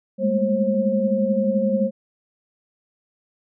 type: tone cluster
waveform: sine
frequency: 201.9 / 213.4 / 229.3 / 535 Hz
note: G#3 / G#3 / A#3 / C5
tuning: -49 / +47 / -28 / +38 cents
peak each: -22 / -24 / -28 / -21 dBFS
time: 0.18-1.91 s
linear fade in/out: 50 ms
effects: none